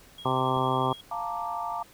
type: tone with tremolo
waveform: triangle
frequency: 3296 Hz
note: G#7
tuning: 14 cents flat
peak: -39 dBFS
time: 0.18-1.01 s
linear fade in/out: 5 ms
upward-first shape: square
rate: 11 Hz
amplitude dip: 40%
type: harmonic tone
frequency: 130 Hz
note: C3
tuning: 11 cents flat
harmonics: 1 / 2 / 3 / 4 / 5 / 6 / 7 / 8 / 9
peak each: -31 / -33 / -32 / -35 / -35 / -32 / -30 / -31 / -31 dBFS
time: 0.25-0.93 s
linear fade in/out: 5 ms
type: click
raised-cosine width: 3 ms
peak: -30 dBFS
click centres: 0.569 s
type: chord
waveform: sine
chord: Bb major seventh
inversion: second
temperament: equal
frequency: 698.5 / 880 / 932.3 / 1174.7 Hz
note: F5 / A5 / Bb5 / D6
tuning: 0 / 0 / 0 / 0 cents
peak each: -35 dBFS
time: 1.11-1.83 s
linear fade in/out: 5 ms
effects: pink hiss -54 dBFS RMS until 1.93 s